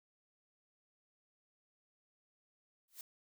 blue noise with exponential growth, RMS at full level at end -44 dBFS, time 2.88-3.01 s, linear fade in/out 2 ms, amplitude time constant 28 ms, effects none

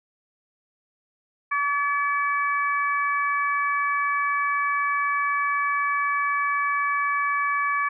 harmonic tone, 572 Hz, D5, 46 cents flat, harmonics 2 / 3 / 4, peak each -23 / -27 / -29 dBFS, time 1.51-7.89 s, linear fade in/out 10 ms, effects none

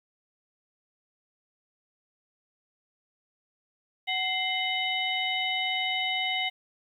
harmonic tone with a mistuned harmonic, 748 Hz, F#5, 19 cents sharp, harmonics 1 / 3 / 4 / 5, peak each -33 / -30 / -31 / -34 dBFS, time 4.07-6.5 s, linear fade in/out 20 ms, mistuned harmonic 3, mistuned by -120 cents, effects 10-bit

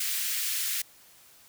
white high-pass noise, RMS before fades -30 dBFS, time 0-0.82 s, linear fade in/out 5 ms, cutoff 1700 Hz, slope 24 dB/octave, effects white hiss -56 dBFS RMS until 1.48 s

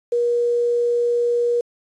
sine tone with quantisation, 477.8 Hz, A#4, 43 cents sharp, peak -16 dBFS, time 0.12-1.61 s, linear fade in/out 5 ms, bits 7, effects resampled to 22050 Hz

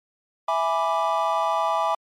triangle chord, E dominant seventh, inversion none, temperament equal, 659.3 / 830.6 / 987.8 / 1174.7 Hz, E5 / G#5 / B5 / D6, 0 / 0 / 0 / 0 cents, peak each -24 dBFS, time 0.48-1.95 s, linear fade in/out 5 ms, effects MP3 64 kbps

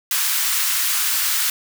white high-pass noise, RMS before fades -20 dBFS, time 0.11-1.5 s, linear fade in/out 2 ms, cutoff 1100 Hz, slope 24 dB/octave, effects none

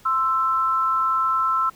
sine tone pair together, 1046.5 / 1325.4 Hz, C6 / E6, 0 / +9 cents, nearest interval major third, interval 409 cents, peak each -24 / -19 dBFS, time 0.05-1.7 s, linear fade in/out 10 ms, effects pink hiss -52 dBFS RMS until 1.75 s

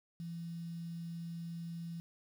sine tone with quantisation, 168.4 Hz, E3, 37 cents sharp, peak -40 dBFS, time 0.2-2 s, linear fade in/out 0 ms, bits 10, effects none

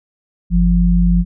sine tone pair together, 49 / 174.61 Hz, G1 / F3, 0 / 0 cents, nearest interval octave + minor seventh, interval 2200 cents, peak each -12 dBFS, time 0.5-1.25 s, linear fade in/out 50 ms, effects none

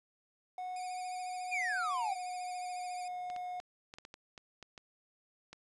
triangle tone with pitch glide, 733 to 722.9 Hz, F#5 to F#5, -16 to -40 cents, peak -36 dBFS, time 0.58-3.6 s, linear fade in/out 2 ms, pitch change -24 cents, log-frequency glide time 1.2-3.2 s
10% pulse tone with vibrato, 2391 Hz, D7, 30 cents sharp, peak -40 dBFS, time 0.76-3.08 s, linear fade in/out 2 ms, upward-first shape triangle, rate 14 Hz, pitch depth 90 cents each way
triangle exponential sweep, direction down, 2513 to 714 Hz, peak -31 dBFS, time 1.51-2.16 s, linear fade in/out 20 ms
clicks, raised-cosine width 0.2 ms, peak -31 dBFS, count 11, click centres 3.301 / 3.363 / 3.601 / 3.939 / 3.985 / 4.051 / 4.141 / 4.378 / 4.627 / 4.778 / 5.53 s
effects resampled to 24000 Hz + 11-bit

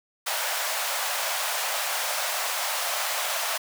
pink high-pass noise, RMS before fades -28 dBFS, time 0.26-3.58 s, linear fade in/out 10 ms, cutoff 580 Hz, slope 48 dB/octave, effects none

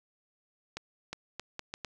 accelerating click train, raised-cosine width 0.2 ms, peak -20 dBFS, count 6, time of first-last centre 0.77-1.847 s, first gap 360 ms, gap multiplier 0.74, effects none

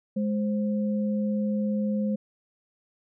sine tone pair together, 208.5 / 523.3 Hz, G#3 / C5, +7 / 0 cents, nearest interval octave + major third, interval 1593 cents, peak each -24 / -33 dBFS, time 0.16-2.16 s, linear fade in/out 10 ms, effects none

